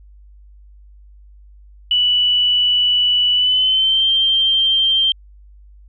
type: tone with pitch glide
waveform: sine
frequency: 2960 to 3154 Hz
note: F#7 to G7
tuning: 0 to +10 cents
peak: -12 dBFS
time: 1.91-5.12 s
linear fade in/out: 2 ms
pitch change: +110 cents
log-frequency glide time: 3.34-4.07 s
effects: added 50 Hz sine -41 dBFS peak until 5.88 s